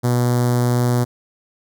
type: tone with notch filter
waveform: sawtooth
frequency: 122.2 Hz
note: B2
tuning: 18 cents flat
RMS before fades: -17 dBFS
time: 0.03-1.05 s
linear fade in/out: 20 ms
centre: 2600 Hz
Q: 0.64
effects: none